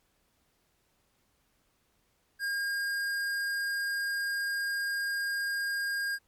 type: tone with hard clipping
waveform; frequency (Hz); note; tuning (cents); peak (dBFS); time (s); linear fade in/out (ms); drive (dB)
triangle; 1617; G#6; -47; -31; 2.39-6.19; 50; 17
effects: pink hiss -72 dBFS RMS until 6.27 s + MP3 96 kbps

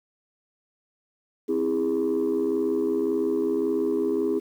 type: chord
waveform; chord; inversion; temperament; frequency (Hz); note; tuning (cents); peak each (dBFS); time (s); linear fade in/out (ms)
sine; C augmented; none; just; 261.6 / 327 / 408.8; C4 / E4 / G#4; 0 / -14 / -27; -27 / -25 / -23; 1.48-4.4; 20
effects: tanh soft clip ceiling -17 dBFS + 9-bit

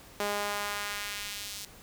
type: tone with high-pass filter sweep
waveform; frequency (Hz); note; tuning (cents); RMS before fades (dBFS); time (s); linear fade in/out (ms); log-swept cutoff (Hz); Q
sawtooth; 204.9; G#3; -23; -35; 0.2-1.65; 0; 490 to 4800; 0.95
effects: pink hiss -52 dBFS RMS until 1.82 s

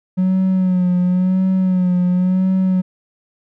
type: tone with vibrato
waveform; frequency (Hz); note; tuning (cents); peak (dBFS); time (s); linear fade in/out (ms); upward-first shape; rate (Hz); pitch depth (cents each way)
triangle; 183.7; F#3; -12; -10; 0.17-2.82; 20; sine; 0.95; 44
effects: tanh soft clip ceiling -6 dBFS

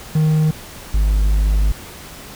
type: tone pair in turn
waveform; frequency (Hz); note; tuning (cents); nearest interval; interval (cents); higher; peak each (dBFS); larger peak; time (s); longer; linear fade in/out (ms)
triangle; 155.56 / 51.42; D#3 / G#1; 0 / -17; octave + perfect fifth; 1917; first; -10; neither; 0.15-0.51 / 0.94-1.72; second; 5
effects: pink hiss -36 dBFS RMS until 2.35 s

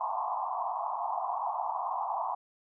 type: band-pass noise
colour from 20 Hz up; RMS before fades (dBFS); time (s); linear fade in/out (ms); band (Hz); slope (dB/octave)
white; -33; 0-2.35; 10; 680 to 1100; 96
effects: none

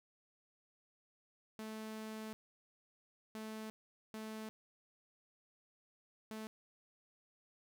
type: tone bursts at uneven times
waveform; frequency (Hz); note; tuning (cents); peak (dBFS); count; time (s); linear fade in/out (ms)
sawtooth; 218.2; A3; -14; -40; 4; 1.59-2.33 / 3.35-3.7 / 4.14-4.49 / 6.31-6.47; 0
effects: none

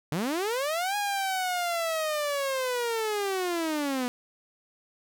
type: linear two-way sweep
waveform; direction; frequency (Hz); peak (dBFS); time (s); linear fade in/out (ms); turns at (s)
sawtooth; up then down; 138.59 to 828 to 242.3; -23; 0.12-4.08; 0; 0.96
effects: none

